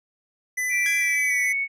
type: tone with vibrato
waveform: square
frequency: 1988 Hz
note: B6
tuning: 11 cents sharp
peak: -24 dBFS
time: 0.57-1.53 s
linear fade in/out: 10 ms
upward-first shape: square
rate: 3.4 Hz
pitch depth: 13 cents each way
type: tone with pitch glide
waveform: sine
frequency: 2349 to 2217 Hz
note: D7 to C#7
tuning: 0 to 0 cents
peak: -22 dBFS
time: 0.69-1.68 s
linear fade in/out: 50 ms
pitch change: -100 cents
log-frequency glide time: 1.01-1.46 s
type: tone with exponential decay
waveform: sawtooth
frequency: 1661.2 Hz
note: G#6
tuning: in tune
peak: -24 dBFS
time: 0.86-1.51 s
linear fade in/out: 0 ms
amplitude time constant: 140 ms
effects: resampled to 32000 Hz